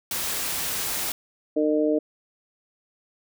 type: noise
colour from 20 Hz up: white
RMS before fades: -28 dBFS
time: 0.11-1.12 s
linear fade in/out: 2 ms
type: harmonic tone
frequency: 152.2 Hz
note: D#3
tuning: 38 cents flat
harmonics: 2 / 3 / 4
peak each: -22 / -24 / -25 dBFS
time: 1.56-1.99 s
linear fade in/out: 10 ms
effects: none